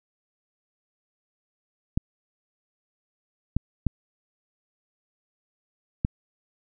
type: clicks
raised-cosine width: 5 ms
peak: -10 dBFS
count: 4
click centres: 1.975 / 3.566 / 3.867 / 6.049 s
effects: none